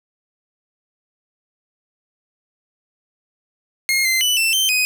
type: tone with pitch steps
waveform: sawtooth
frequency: 2142 / 2074 / 2979 / 2675 / 3109 / 2504 Hz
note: C7 / C7 / F#7 / E7 / G7 / D#7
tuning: +40 / -16 / +11 / +25 / -15 / +10 cents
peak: -12 dBFS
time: 3.89-4.85 s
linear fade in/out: 0 ms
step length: 160 ms
effects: none